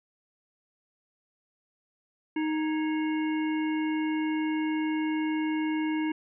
harmonic tone with a mistuned harmonic, 311.1 Hz, D#4, in tune, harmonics 1 / 3 / 5 / 7 / 9, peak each -26 / -38 / -42 / -40 / -45 dBFS, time 2.36-6.12 s, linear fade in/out 5 ms, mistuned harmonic 5, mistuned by +110 cents, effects none

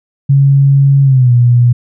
sine tone with pitch glide, 138.59 to 121.35 Hz, C#3 to B2, 0 to -30 cents, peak -4 dBFS, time 0.29-1.73 s, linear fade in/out 10 ms, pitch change -230 cents, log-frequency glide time 1.03-1.32 s, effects none

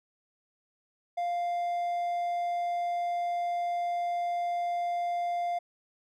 triangle tone, 698.5 Hz, F5, in tune, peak -26 dBFS, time 1.17-5.59 s, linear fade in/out 10 ms, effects none

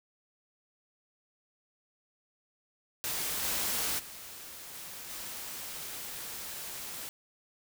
white noise with level steps, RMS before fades -34 / -32 / -46 / -44 / -41 dBFS, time 3.04-7.09 s, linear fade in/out 0 ms, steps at 3.42 / 3.98 / 4.73 / 5.09 s, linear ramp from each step 20 ms, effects none

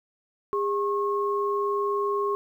sine tone pair together, 406.1 / 1086 Hz, G#4 / C#6, -39 / -36 cents, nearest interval octave + perfect fourth, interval 1703 cents, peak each -25 / -27 dBFS, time 0.53-2.35 s, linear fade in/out 0 ms, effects 10-bit

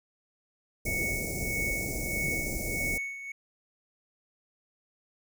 pink band-stop noise, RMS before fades -34 dBFS, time 0.85-2.98 s, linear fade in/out 5 ms, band 690 to 5500 Hz, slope 48 dB/octave
triangle tone with tremolo, 2217 Hz, C#7, in tune, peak -27 dBFS, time 0.86-3.32 s, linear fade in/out 5 ms, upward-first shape sine, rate 1.6 Hz, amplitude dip 70%
effects none

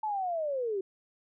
sine linear sweep, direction down, 880 to 370 Hz, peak -29 dBFS, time 0.03-0.81 s, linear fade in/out 5 ms, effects none

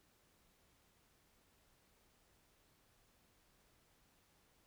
silence, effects pink hiss -73 dBFS RMS until 4.66 s

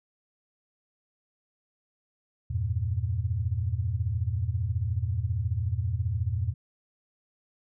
sine chord, E diminished, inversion none, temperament equal with one note detuned, 83.46 / 98 / 116.54 Hz, E2 / G2 / Bb2, +22 / 0 / 0 cents, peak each -30 dBFS, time 2.5-6.54 s, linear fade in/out 10 ms, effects none

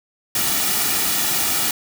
white noise with comb filter, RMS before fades -20 dBFS, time 0.35-1.71 s, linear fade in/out 2 ms, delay 1.9 ms, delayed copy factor -0.55, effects none

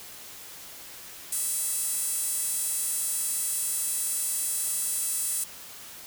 sawtooth tone with high-pass filter, 659.3 Hz, E5, in tune, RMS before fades -29 dBFS, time 1.32-5.44 s, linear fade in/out 5 ms, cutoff 9300 Hz, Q 2.5, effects white hiss -44 dBFS RMS until 6.06 s

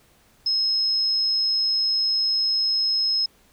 sine tone, 5160 Hz, E8, 38 cents flat, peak -19 dBFS, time 0.46-3.26 s, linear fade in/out 5 ms, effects pink hiss -58 dBFS RMS until 3.52 s

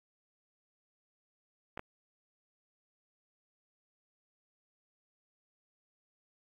clicks, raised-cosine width 0.5 ms, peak -25 dBFS, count 2, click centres 1.775 / 1.794 s, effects AAC 32 kbps

